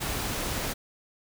pink noise, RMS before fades -31 dBFS, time 0-0.74 s, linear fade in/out 20 ms, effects none

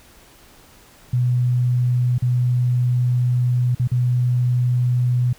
sine tone with dropouts, 123.7 Hz, B2, 3 cents sharp, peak -15 dBFS, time 1.13-5.33 s, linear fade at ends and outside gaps 5 ms, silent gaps 2.182-2.222 / 3.749-3.796 / 3.875-3.916 s, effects pink hiss -49 dBFS RMS until 5.38 s

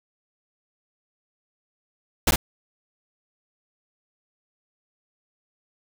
pink noise with echo, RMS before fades -19 dBFS, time 2.27-2.31 s, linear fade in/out 5 ms, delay 50 ms, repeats 1, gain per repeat -2 dB, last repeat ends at 2.36 s, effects none

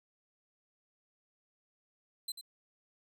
sawtooth tone with echo, 4062 Hz, B7, 48 cents sharp, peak -33 dBFS, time 2.28-2.32 s, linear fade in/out 5 ms, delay 92 ms, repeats 1, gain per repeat -9 dB, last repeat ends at 2.412 s, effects none

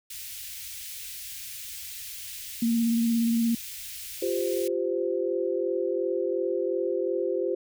white band-stop noise, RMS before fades -39 dBFS, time 0.1-4.68 s, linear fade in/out 5 ms, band 100 to 2100 Hz, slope 24 dB/octave
sine tone with vibrato, 231.3 Hz, A#3, 13 cents flat, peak -21 dBFS, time 2.62-3.55 s, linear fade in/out 5 ms, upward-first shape sine, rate 17 Hz, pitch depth 23 cents each way
sine chord, F suspended second, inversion none, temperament equal with one note detuned, 349.2 / 392 / 517.2 Hz, F4 / G4 / C5, 0 / 0 / -20 cents, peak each -29 dBFS, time 4.22-7.55 s, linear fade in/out 5 ms
effects none

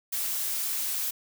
blue noise, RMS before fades -30 dBFS, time 0.12-1.11 s, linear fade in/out 10 ms, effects none

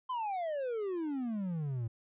triangle exponential sweep, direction down, 1046.5 to 110 Hz, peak -31 dBFS, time 0.09-1.88 s, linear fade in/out 10 ms, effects resampled to 8000 Hz

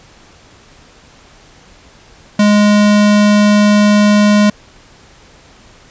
square tone, 207.7 Hz, G#3, in tune, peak -7 dBFS, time 2.39-4.5 s, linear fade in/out 5 ms, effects pink hiss -43 dBFS RMS until 5.9 s + resampled to 16000 Hz

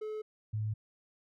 triangle / sine tone pair in turn, 430 / 107.5 Hz, A4 / A2, -40 / -40 cents, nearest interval 2 octaves, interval 2400 cents, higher first, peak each -34 / -31 dBFS, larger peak second, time 0.01-0.22 / 0.53-0.74 s, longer neither, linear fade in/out 10 ms, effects none

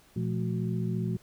sine tone cluster, 119.3 / 173.8 / 217.1 / 367.9 Hz, A#2 / F3 / A3 / F#4, +41 / -8 / -23 / -10 cents, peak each -31 / -31 / -35 / -39 dBFS, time 0.16-1.17 s, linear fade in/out 5 ms, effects pink hiss -60 dBFS RMS until 1.22 s

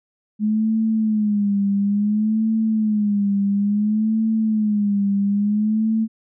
sine tone with vibrato, 210.2 Hz, G#3, 21 cents sharp, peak -16 dBFS, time 0.39-6.08 s, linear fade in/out 50 ms, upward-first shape sine, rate 0.58 Hz, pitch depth 92 cents each way, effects none

